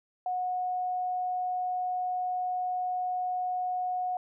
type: tone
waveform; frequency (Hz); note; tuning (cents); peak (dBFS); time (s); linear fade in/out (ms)
sine; 730; F#5; -24; -28; 0.26-4.17; 2
effects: none